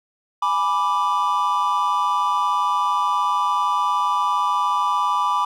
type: chord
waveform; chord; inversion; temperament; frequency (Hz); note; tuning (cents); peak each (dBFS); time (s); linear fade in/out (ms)
triangle; G# diminished; none; equal; 830.6 / 987.8 / 1174.7; G#5 / B5 / D6; 0 / 0 / 0; -25 / -19 / -19; 0.42-5.45; 5
effects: none